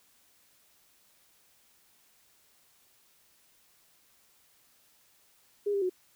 sine tone with pitch steps, 409.3 / 398.2 / 366.8 Hz, G#4 / G4 / F#4, -25 / +27 / -15 cents, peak -26 dBFS, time 5.66-5.897 s, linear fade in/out 10 ms, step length 79 ms, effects white hiss -65 dBFS RMS until 6.15 s

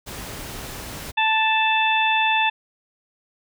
pink noise, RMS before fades -34 dBFS, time 0.06-1.12 s, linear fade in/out 20 ms
harmonic tone, 880 Hz, A5, in tune, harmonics 1 / 2 / 3 / 4, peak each -20 / -25 / -21 / -26 dBFS, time 1.17-2.5 s, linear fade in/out 10 ms
effects none

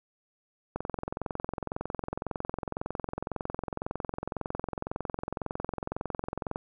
click train, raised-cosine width 1 ms, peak -18 dBFS, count 128, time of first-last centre 0.76-6.559 s, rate 21.9 Hz, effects none

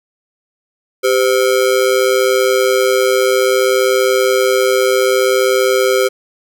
square ring-modulated tone, 452.5 Hz, A4, 48 cents sharp, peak -8 dBFS, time 1.03-6.09 s, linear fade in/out 20 ms, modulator 60.3 Hz, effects none

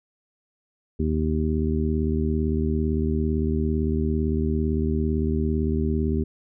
harmonic tone, 77.78 Hz, D#2, in tune, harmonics 1 / 2 / 3 / 4 / 5, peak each -24 / -29 / -26 / -32 / -29 dBFS, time 0.99-6.24 s, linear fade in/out 10 ms, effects none

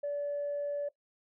sine tone, 577 Hz, D5, 31 cents flat, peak -30 dBFS, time 0.03-0.89 s, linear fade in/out 10 ms, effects noise-tail reverb RT60 0.1 s tail -17 dB re dry + tanh soft clip ceiling -28 dBFS

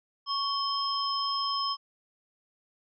sine tone cluster, 1108 / 3149 / 5160 Hz, C#6 / G7 / E8, -1 / +7 / -38 cents, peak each -30 / -36 / -31 dBFS, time 0.26-1.77 s, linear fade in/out 50 ms, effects none

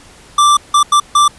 square tone bursts at uneven times, 1174.7 Hz, D6, in tune, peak -7 dBFS, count 4, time 0.38-0.57 / 0.74-0.83 / 0.92-1 / 1.15-1.28 s, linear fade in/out 5 ms, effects pink hiss -41 dBFS RMS until 1.38 s + resampled to 24000 Hz

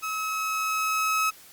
30% pulse tone with level ramp, 1285 Hz, E6, 45 cents flat, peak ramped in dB -26 to -19 dBFS, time 0.02-1.31 s, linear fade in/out 20 ms, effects white hiss -50 dBFS RMS until 1.52 s + Opus 48 kbps

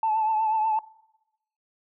sine tone with vibrato, 874 Hz, A5, 12 cents flat, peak -20 dBFS, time 0.03-0.79 s, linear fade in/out 2 ms, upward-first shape triangle, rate 8.2 Hz, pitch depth 50 cents each way, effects noise-tail reverb RT60 0.9 s tail -23 dB re dry + tanh soft clip ceiling -16 dBFS

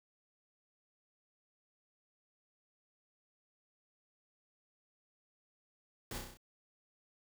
pink noise with echo, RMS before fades -43 dBFS, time 6.11-6.18 s, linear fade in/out 2 ms, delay 32 ms, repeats 6, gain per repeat -3 dB, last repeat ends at 6.372 s, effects none

